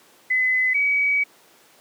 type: tone pair in turn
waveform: sine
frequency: 2023 / 2271 Hz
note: B6 / C#7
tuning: +41 / +41 cents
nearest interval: major second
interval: 200 cents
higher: second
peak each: -17 dBFS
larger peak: neither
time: 0.3-0.74 / 0.74-1.24 s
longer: second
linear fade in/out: 10 ms
effects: pink hiss -53 dBFS RMS until 1.8 s + high-pass 300 Hz 12 dB/octave